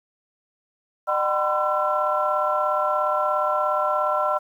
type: tone cluster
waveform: sine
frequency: 605 / 762 / 1003 / 1040 / 1350 Hz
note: D#5 / G5 / B5 / C6 / E6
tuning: -49 / -49 / +26 / -11 / +41 cents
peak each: -24 / -27 / -27 / -29 / -24 dBFS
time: 1.07-4.39 s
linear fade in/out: 20 ms
effects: tanh soft clip ceiling -8 dBFS + 9-bit